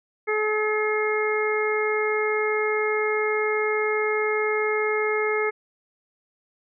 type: harmonic tone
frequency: 427.6 Hz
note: A4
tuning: 49 cents flat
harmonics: 1 / 2 / 3 / 4 / 5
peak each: -23 / -33 / -30 / -33 / -27 dBFS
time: 0.27-5.51 s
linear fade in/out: 20 ms
effects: none